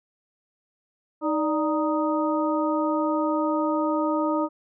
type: harmonic tone with a mistuned harmonic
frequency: 311.1 Hz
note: D#4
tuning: in tune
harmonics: 1 / 2 / 3 / 4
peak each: -24 / -27 / -29 / -30 dBFS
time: 1.21-4.49 s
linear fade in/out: 50 ms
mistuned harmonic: 2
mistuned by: -91 cents
effects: none